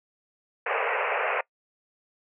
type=band-pass noise; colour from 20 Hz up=pink; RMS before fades=-27 dBFS; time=0.66-1.41 s; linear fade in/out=5 ms; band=420 to 2700 Hz; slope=96 dB/octave; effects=noise-tail reverb RT60 0.1 s tail -23 dB re dry